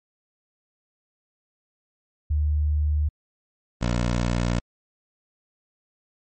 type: tone pair in turn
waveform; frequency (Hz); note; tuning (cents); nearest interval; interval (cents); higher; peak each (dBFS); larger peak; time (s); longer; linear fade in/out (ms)
sine / 15% pulse; 75 / 59.53; D2 / A#1; +37 / +37; major third; 400; first; -19 / -15; second; 2.3-3.09 / 3.81-4.6; neither; 10
effects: MP3 32 kbps